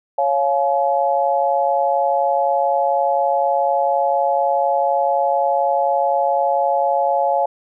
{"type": "chord", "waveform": "sine", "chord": "Db major", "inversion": "none", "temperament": "equal with one note detuned", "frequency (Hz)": [554.4, 698.5, 850], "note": ["Db5", "F5", "Ab5"], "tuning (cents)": [0, 0, 40], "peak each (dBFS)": -19, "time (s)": [0.18, 7.46], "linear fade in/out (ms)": 5, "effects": []}